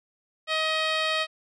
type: tone with low-pass filter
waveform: 10% pulse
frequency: 631 Hz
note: D#5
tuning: 24 cents sharp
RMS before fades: -26 dBFS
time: 0.47-1.27 s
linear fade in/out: 50 ms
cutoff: 4800 Hz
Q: 1.3
effects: none